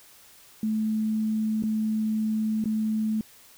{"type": "tone with dropouts", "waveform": "sine", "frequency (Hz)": 217.5, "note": "A3", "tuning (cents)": -20, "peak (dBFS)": -23, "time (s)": [0.63, 3.21], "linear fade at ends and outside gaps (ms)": 2, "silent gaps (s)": [[1.625, 1.636], [2.641, 2.656]], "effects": ["white hiss -53 dBFS RMS until 3.57 s"]}